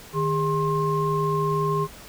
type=tone cluster; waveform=sine; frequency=154.3 / 406.7 / 1064 Hz; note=D#3 / G#4 / C6; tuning=-14 / -36 / +29 cents; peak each=-25 dBFS; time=0.13-1.88 s; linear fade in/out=50 ms; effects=pink hiss -44 dBFS RMS until 2.08 s